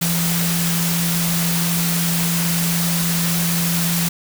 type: tone in noise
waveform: sine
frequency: 170.1 Hz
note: F3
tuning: 45 cents flat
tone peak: -19 dBFS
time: 0.01-4.09 s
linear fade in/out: 10 ms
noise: white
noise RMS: -22 dBFS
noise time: 0.01-4.09 s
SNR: 0 dB
effects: none